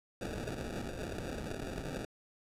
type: noise with sample-and-hold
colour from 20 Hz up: white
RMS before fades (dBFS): -40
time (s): 0.21-2.05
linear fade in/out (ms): 2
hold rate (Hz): 1050
effects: low-pass 11000 Hz 12 dB/octave